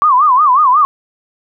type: tone with vibrato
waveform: sine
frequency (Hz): 1108.7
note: C#6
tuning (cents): 0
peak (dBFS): -6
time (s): 0.02-0.85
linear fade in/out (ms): 0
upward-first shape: sine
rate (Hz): 5.5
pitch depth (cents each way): 200
effects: none